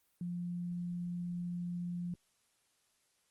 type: tone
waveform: sine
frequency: 175.2 Hz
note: F3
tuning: 6 cents sharp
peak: -36 dBFS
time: 0.21-2.14 s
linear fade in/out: 2 ms
effects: white hiss -75 dBFS RMS until 3.3 s + Opus 32 kbps